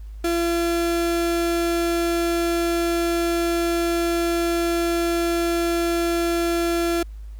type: tone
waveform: 35% pulse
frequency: 340 Hz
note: F4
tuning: 46 cents flat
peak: -18 dBFS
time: 0.24-7.03 s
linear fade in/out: 5 ms
effects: added 52 Hz sine -33 dBFS peak until 7.39 s + pink hiss -60 dBFS RMS until 7.39 s